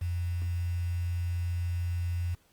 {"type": "tone with quantisation", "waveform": "sine", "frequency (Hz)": 87.31, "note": "F2", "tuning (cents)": 0, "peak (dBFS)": -28, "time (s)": [0.01, 2.35], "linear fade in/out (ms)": 10, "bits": 8, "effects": ["pink hiss -66 dBFS RMS until 2.52 s", "Opus 32 kbps"]}